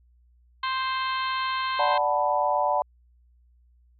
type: harmonic tone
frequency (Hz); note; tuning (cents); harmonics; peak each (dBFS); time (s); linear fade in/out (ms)
523.3; C5; 0; 2 / 3 / 4 / 5 / 6 / 7 / 8; -26 / -33 / -36 / -38 / -36 / -41 / -38; 0.63-1.98; 5
type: chord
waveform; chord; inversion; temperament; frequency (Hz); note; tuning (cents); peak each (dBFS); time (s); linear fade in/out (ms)
sine; B minor seventh; first; equal; 587.3 / 740 / 880 / 987.8; D5 / F#5 / A5 / B5; 0 / 0 / 0 / 0; -26; 1.79-2.82; 2
effects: added 60 Hz sine -56 dBFS peak until 3.99 s + MP3 32 kbps